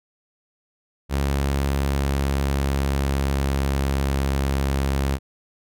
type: tone with pitch glide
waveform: sawtooth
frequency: 69.3 to 68.35 Hz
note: C#2 to C#2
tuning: 0 to -24 cents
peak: -16 dBFS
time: 1.09-5.19 s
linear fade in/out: 50 ms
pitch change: -24 cents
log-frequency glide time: 1.56-4.31 s
effects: none